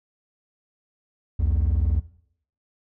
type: tone pair together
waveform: triangle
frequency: 64 / 84.32 Hz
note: C2 / E2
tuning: -38 / +40 cents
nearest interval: perfect fourth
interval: 478 cents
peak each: -19 dBFS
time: 1.39-2 s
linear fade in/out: 10 ms
effects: noise-tail reverb RT60 0.6 s tail -17 dB re dry + tanh soft clip ceiling -13 dBFS